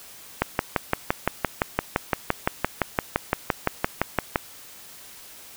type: click train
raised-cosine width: 0.5 ms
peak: -4 dBFS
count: 24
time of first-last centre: 0.42-4.358 s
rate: 5.84 Hz
effects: white hiss -45 dBFS RMS until 5.56 s

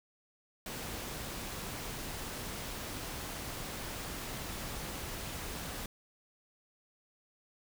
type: noise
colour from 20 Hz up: pink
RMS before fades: -41 dBFS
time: 0.66-5.86 s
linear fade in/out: 2 ms
effects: none

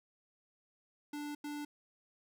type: tone bursts at uneven times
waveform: square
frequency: 293.7 Hz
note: D4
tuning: in tune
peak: -40 dBFS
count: 2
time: 1.13-1.35 / 1.44-1.65 s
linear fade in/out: 5 ms
effects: none

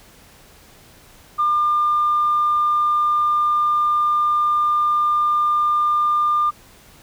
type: tone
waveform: sine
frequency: 1200 Hz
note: D6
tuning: 37 cents sharp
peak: -14 dBFS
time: 1.38-6.51 s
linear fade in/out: 20 ms
effects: tanh soft clip ceiling -10 dBFS + pink hiss -48 dBFS RMS until 7.02 s

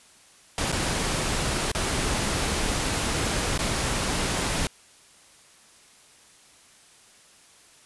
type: noise with dropouts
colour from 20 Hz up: pink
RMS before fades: -26 dBFS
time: 0.58-4.67 s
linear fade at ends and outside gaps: 1 ms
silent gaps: 0.718-0.725 / 1.717-1.749 / 3.577-3.59 s
effects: white hiss -54 dBFS RMS until 7.85 s + resampled to 24000 Hz

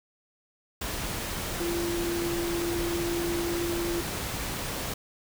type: tone in noise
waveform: sine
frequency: 342.6 Hz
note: F4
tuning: 33 cents flat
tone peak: -28 dBFS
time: 1.6-4.01 s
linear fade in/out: 5 ms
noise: pink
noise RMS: -33 dBFS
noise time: 0.81-4.94 s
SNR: +2 dB
effects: none

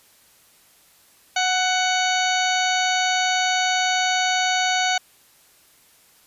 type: harmonic tone with a mistuned harmonic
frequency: 745 Hz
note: F#5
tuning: 12 cents sharp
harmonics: 1 / 2 / 3 / 4 / 5 / 6 / 8 / 9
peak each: -22 / -25 / -27 / -28 / -29 / -30 / -31 / -32 dBFS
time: 1.36-4.98 s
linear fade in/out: 5 ms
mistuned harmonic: 1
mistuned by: -17 cents
effects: white hiss -55 dBFS RMS until 6.26 s + resampled to 32000 Hz

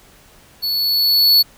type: tone with level ramp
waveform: square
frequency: 4422 Hz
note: C#8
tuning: 5 cents flat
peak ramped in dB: -19 to -8 dBFS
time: 0.62-1.43 s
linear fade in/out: 20 ms
effects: pink hiss -48 dBFS RMS until 1.57 s

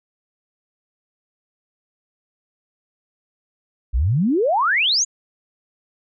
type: exponential sweep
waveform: sine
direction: up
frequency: 51.91 to 7110 Hz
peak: -15 dBFS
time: 3.93-5.05 s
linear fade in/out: 20 ms
effects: none

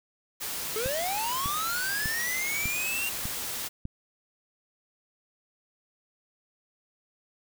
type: noise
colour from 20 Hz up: white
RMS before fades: -34 dBFS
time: 0.4-3.69 s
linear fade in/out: 20 ms
type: linear sweep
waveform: square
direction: up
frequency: 418.2 to 2794 Hz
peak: -30 dBFS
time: 0.76-3.09 s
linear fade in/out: 0 ms
type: click train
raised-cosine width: 5 ms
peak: -22 dBFS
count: 6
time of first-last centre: 0.86-3.854 s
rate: 1.67 Hz
effects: none

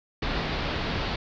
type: low-pass noise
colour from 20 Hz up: pink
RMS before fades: -29 dBFS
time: 0.22-1.16 s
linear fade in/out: 5 ms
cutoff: 4700 Hz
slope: 48 dB/octave
effects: none

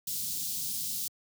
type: band-stop noise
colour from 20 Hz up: white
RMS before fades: -34 dBFS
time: 0.07-1.08 s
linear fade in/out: 5 ms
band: 210 to 3900 Hz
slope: 24 dB/octave
effects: high-pass 100 Hz 12 dB/octave

